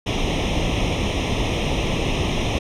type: noise with comb filter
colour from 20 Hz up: pink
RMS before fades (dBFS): -21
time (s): 0.06-2.59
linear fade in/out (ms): 10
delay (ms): 0.33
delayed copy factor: +0.9
effects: low-pass 4000 Hz 12 dB/octave